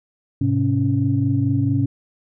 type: tone cluster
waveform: sine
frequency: 105.1 / 129.6 / 278.2 Hz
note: G#2 / C3 / C#4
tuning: +21 / -16 / +6 cents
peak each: -20 dBFS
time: 0.41-1.86 s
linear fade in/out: 5 ms
effects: tanh soft clip ceiling -6 dBFS